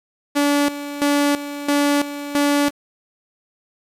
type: tone with tremolo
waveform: sawtooth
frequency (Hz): 287.8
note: D4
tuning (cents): -35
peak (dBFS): -11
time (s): 0.35-2.71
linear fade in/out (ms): 20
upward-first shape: square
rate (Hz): 1.5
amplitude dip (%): 75
effects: resampled to 32000 Hz + 7-bit